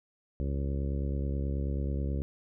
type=harmonic tone; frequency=69.3 Hz; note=C#2; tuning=in tune; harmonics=1 / 2 / 3 / 4 / 5 / 6 / 7 / 8; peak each=-30 / -36 / -40 / -42 / -44 / -46 / -47 / -48 dBFS; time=0.4-2.22 s; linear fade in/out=0 ms; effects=none